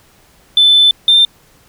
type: tone pair in turn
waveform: sine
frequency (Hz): 3520 / 3588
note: A7 / A7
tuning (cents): 0 / +33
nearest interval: unison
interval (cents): 33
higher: second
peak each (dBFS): -4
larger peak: neither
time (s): 0.57-0.91 / 1.08-1.25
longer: first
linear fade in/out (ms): 2
effects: tanh soft clip ceiling -1 dBFS + pink hiss -49 dBFS RMS until 1.68 s

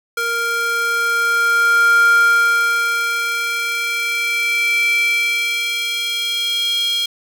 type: tone with high-pass filter sweep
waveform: square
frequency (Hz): 466.2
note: A#4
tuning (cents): 0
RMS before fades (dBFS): -17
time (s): 0.17-7.06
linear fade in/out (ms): 5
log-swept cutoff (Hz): 990 to 3400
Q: 6.2
effects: none

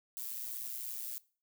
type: noise with amplitude modulation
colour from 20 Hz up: violet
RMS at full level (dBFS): -38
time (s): 0.17-1.18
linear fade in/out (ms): 0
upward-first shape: sine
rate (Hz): 121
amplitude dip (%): 70
effects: noise-tail reverb RT60 0.4 s tail -21 dB re dry

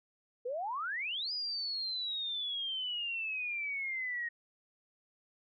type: exponential two-way sweep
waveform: sine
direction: up then down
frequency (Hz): 466.2 to 4978 to 1865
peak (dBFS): -34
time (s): 0.45-4.29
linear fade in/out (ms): 10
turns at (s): 1.32
effects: none

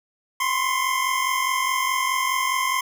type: tone pair together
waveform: 25% pulse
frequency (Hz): 1024.2 / 1069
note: C6 / C6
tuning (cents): -37 / +37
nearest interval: minor second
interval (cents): 74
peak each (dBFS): -20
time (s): 0.4-2.81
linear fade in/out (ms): 5
effects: none

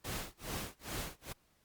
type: noise with tremolo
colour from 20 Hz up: pink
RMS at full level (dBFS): -39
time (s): 0.04-1.33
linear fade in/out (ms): 10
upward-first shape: sine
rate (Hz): 2.4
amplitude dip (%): 100
effects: pink hiss -72 dBFS RMS until 1.64 s + Opus 48 kbps

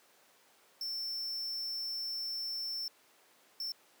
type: tone bursts at uneven times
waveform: square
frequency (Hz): 5380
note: E8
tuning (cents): +34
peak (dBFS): -36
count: 2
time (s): 0.81-2.88 / 3.6-3.72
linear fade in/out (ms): 2
effects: pink hiss -64 dBFS RMS until 4 s + high-pass 400 Hz 12 dB/octave

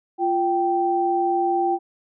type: tone pair together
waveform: sine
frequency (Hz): 347.8 / 780.8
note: F4 / G5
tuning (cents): -7 / -7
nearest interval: octave + major second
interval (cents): 1400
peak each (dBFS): -22 / -20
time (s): 0.18-1.79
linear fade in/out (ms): 50
effects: none

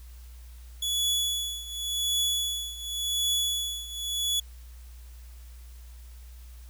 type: tone with tremolo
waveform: sawtooth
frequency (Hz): 3405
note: G#7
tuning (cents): +42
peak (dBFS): -20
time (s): 0.82-4.4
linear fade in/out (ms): 5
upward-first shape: triangle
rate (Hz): 0.9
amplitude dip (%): 85
effects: added 60 Hz sine -43 dBFS peak until 6.69 s + white hiss -58 dBFS RMS until 6.69 s

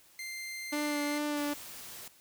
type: tone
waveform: sawtooth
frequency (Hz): 2091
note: C7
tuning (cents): -2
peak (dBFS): -35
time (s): 0.19-1.18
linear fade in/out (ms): 2
type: tone with vibrato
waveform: sawtooth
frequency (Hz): 293.7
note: D4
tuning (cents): 0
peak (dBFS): -27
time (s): 0.72-1.54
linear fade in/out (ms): 10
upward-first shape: sine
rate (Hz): 2.4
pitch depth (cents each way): 17
type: noise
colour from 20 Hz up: white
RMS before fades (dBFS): -46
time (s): 1.37-2.08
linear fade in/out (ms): 2
effects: white hiss -61 dBFS RMS until 2.2 s

